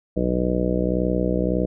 harmonic tone, 61.74 Hz, B1, in tune, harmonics 1 / 2 / 3 / 4 / 5 / 6 / 7 / 8 / 9 / 10, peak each -27 / -33 / -24 / -34 / -26 / -30 / -32 / -26 / -36 / -30 dBFS, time 0.16-1.66 s, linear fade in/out 10 ms, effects none

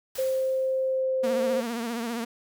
white noise with exponential decay, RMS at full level -37 dBFS, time 0.15-1.03 s, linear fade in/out 5 ms, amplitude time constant 190 ms
sine tone with pitch glide, 525 to 522 Hz, C5 to C5, +6 to -4 cents, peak -23 dBFS, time 0.18-1.61 s, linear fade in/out 10 ms, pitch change -10 cents, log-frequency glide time 0.82-1.24 s
sawtooth tone with vibrato, 233.1 Hz, A#3, in tune, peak -25 dBFS, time 1.23-2.25 s, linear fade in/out 10 ms, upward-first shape triangle, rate 15 Hz, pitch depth 83 cents each way
effects none

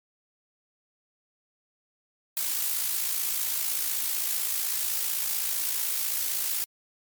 blue noise with amplitude modulation, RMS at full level -26 dBFS, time 2.37-6.64 s, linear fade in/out 0 ms, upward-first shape sine, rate 55.8 Hz, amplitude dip 45%, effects MP3 96 kbps

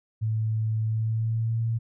sine tone with pitch glide, 110 to 114.27 Hz, A2 to A#2, 0 to -34 cents, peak -23 dBFS, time 0.21-1.79 s, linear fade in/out 20 ms, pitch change +66 cents, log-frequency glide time 0.84-1.63 s, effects none

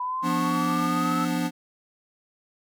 sine linear sweep, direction up, 988 to 1310 Hz, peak -26 dBFS, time 0-1.25 s, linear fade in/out 5 ms
square chord, B diminished, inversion second, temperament equal, 174.61 / 246.9 / 293.7 Hz, F3 / B3 / D4, 0 / 0 / 0 cents, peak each -29 dBFS, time 0.22-1.51 s, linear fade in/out 50 ms
effects none

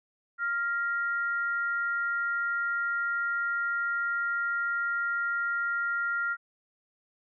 sine tone pair together, 1396.9 / 1889.4 Hz, F6 / A#6, 0 / +23 cents, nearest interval perfect fourth, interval 523 cents, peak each -27 / -37 dBFS, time 0.38-6.37 s, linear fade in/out 50 ms, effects none

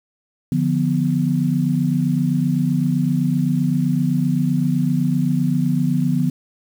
sine chord, B diminished, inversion first, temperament equal, 146.83 / 174.61 / 246.9 Hz, D3 / F3 / B3, 0 / 0 / 0 cents, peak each -20 dBFS, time 0.52-6.3 s, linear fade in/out 2 ms, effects 7-bit

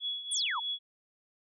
sine tone with tremolo, 3375 Hz, G#7, 27 cents sharp, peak -30 dBFS, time 0-0.79 s, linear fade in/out 50 ms, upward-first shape triangle, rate 3.2 Hz, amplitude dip 75%
sine exponential sweep, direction down, 10340 to 841 Hz, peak -30 dBFS, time 0.31-0.6 s, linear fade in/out 10 ms
effects none

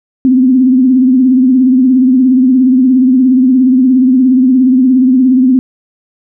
sine tone with vibrato, 256.8 Hz, C4, 32 cents flat, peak -4 dBFS, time 0.25-5.59 s, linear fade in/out 0 ms, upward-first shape triangle, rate 17 Hz, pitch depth 89 cents each way, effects none

